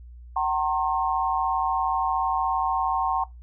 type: tone cluster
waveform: sine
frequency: 761 / 914 / 1071 Hz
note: F#5 / A#5 / C6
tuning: +48 / -34 / +40 cents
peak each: -26 dBFS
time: 0.36-3.24 s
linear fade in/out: 5 ms
effects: noise-tail reverb RT60 0.2 s tail -20 dB re dry + added 60 Hz sine -41 dBFS peak until 3.42 s